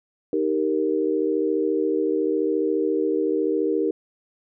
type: chord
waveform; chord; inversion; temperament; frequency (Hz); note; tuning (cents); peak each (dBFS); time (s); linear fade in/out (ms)
sine; Eb major; none; equal; 311.1 / 392 / 466.2; Eb4 / G4 / Bb4; 0 / 0 / 0; -24; 0.33-3.91; 2
effects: none